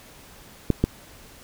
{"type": "clicks", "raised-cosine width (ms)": 3, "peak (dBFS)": -5, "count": 2, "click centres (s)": [0.703, 0.84], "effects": ["pink hiss -48 dBFS RMS until 1.43 s"]}